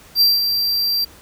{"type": "tone with ADSR envelope", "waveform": "square", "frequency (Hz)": 4713, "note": "D8", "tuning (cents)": 5, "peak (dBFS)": -10, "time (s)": [0.15, 1.05], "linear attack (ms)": 60, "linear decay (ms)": 190, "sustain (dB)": -7, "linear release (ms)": 11, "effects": ["pink hiss -45 dBFS RMS until 1.21 s"]}